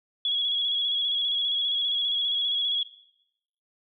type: tone with vibrato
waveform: sine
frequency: 3345 Hz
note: G#7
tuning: 12 cents sharp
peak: -23 dBFS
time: 0.25-2.83 s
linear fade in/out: 2 ms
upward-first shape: square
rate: 15 Hz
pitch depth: 28 cents each way
effects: noise-tail reverb RT60 0.8 s tail -18 dB re dry